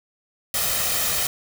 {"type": "noise with comb filter", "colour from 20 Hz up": "white", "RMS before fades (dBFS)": -23, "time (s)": [0.54, 1.27], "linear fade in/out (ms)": 2, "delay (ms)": 1.6, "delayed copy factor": 0.55, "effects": []}